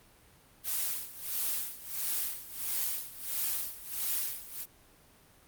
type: noise with tremolo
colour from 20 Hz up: blue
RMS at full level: -31 dBFS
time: 0.63-4.66 s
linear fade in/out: 50 ms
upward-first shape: sine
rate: 1.5 Hz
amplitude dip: 85%
effects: pink hiss -60 dBFS RMS until 5.47 s + Opus 32 kbps